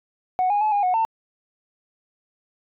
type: tone with pitch steps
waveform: sine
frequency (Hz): 739 / 822 / 857 / 815 / 732 / 898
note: F#5 / G#5 / A5 / G#5 / F#5 / A5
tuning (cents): -2 / -18 / -46 / -33 / -19 / +35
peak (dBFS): -16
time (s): 0.39-1.05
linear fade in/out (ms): 0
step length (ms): 110
effects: tanh soft clip ceiling -15 dBFS